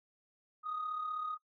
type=tone with amplitude modulation; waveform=sine; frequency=1244.5 Hz; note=D#6; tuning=in tune; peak=-32 dBFS; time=0.63-1.38 s; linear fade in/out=50 ms; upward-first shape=sine; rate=35.7 Hz; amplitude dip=55%; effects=noise-tail reverb RT60 0.1 s tail -21 dB re dry + tanh soft clip ceiling -31 dBFS